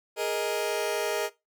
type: chord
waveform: sawtooth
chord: Ab suspended second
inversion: none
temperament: just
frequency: 415.3 / 467.2 / 623 Hz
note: Ab4 / Bb4 / Eb5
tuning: 0 / +4 / +2 cents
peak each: -27 dBFS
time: 0.16-1.3 s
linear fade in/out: 50 ms
effects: noise-tail reverb RT60 0.2 s tail -18 dB re dry